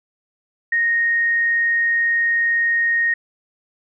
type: tone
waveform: sine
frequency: 1861 Hz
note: A#6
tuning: 3 cents flat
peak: -15 dBFS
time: 0.72-3.14 s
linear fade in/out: 5 ms
effects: none